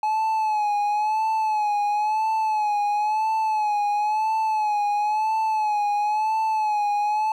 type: tone with vibrato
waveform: triangle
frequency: 852 Hz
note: G#5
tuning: 44 cents sharp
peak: -18 dBFS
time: 0.03-7.32 s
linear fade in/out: 2 ms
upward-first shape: sine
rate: 0.98 Hz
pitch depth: 58 cents each way
effects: none